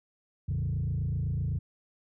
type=tone with frequency modulation; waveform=sine; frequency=111.6 Hz; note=A2; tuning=25 cents sharp; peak=-26 dBFS; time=0.48-1.59 s; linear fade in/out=10 ms; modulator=27.9 Hz; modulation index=1.6; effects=tanh soft clip ceiling -24 dBFS